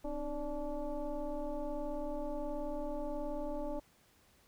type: tone with frequency modulation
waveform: sine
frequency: 302.3 Hz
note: D#4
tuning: 50 cents flat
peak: -35 dBFS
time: 0.04-3.8 s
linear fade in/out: 10 ms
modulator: 283 Hz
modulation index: 1.6
effects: pink hiss -67 dBFS RMS until 4.47 s